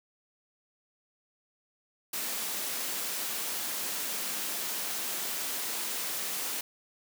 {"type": "high-pass noise", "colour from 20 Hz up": "white", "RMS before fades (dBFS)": -34, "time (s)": [2.13, 6.61], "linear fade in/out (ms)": 5, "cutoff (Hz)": 180, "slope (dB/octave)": 24, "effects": []}